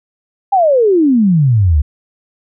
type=exponential sweep; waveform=sine; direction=down; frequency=820 to 68.2 Hz; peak=-7 dBFS; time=0.52-1.82 s; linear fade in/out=10 ms; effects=none

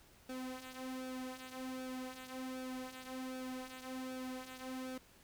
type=tone with flanger; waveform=sawtooth; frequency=257.7 Hz; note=C4; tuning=26 cents flat; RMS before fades=-45 dBFS; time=0.29-4.98 s; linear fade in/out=5 ms; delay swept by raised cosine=0.98 to 4.08 ms; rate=1.3 Hz; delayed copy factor=-0.65; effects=pink hiss -64 dBFS RMS until 5.23 s

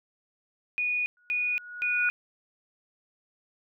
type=tone bursts; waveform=sine; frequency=2463 Hz; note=D#7; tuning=18 cents flat; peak=-25 dBFS; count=3; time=0.78-2.1 s; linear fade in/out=0 ms; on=280 ms; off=240 ms
type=tone with exponential growth; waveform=sine; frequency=1455 Hz; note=F#6; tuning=29 cents flat; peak=-23 dBFS; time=1.17-2.09 s; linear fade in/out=1 ms; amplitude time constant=200 ms
effects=none

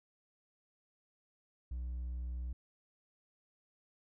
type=tone with hard clipping; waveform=sine; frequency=61.74 Hz; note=B1; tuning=in tune; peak=-38 dBFS; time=1.71-2.53 s; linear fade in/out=5 ms; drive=2 dB; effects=none

